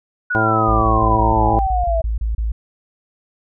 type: exponential sweep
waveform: sine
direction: down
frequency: 1482 to 645 Hz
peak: -17 dBFS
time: 0.3-2.02 s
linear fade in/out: 10 ms
type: harmonic tone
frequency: 110 Hz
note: A2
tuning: in tune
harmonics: 1 / 2 / 3 / 4 / 5 / 6 / 7 / 9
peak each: -21 / -26 / -22 / -26 / -26 / -25 / -21 / -24 dBFS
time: 0.35-1.59 s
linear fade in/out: 0 ms
type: tone bursts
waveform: sine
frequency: 55 Hz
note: A1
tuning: in tune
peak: -17 dBFS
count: 11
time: 0.68-2.52 s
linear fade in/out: 5 ms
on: 140 ms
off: 30 ms
effects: none